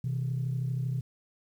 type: tone pair together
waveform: sine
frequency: 126.97 / 159.7 Hz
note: B2 / D#3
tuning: +48 / +45 cents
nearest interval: major third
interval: 397 cents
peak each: -28 / -34 dBFS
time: 0.04-1.01 s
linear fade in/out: 5 ms
effects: tanh soft clip ceiling -23 dBFS + 10-bit